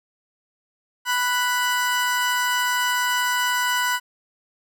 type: tone pair together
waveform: 30% pulse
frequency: 987.8 / 1480 Hz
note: B5 / F#6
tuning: 0 / 0 cents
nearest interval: perfect fifth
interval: 700 cents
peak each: -20 dBFS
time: 1.05-4 s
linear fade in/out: 50 ms
effects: none